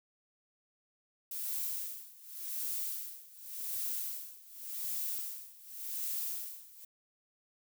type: noise with tremolo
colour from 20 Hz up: violet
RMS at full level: -36 dBFS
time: 1.31-6.85 s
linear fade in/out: 5 ms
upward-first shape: sine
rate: 0.88 Hz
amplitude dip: 90%
effects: none